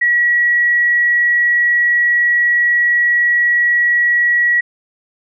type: tone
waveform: sine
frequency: 1923 Hz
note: B6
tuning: 47 cents flat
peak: -10 dBFS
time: 0.01-4.61 s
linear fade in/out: 10 ms
effects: none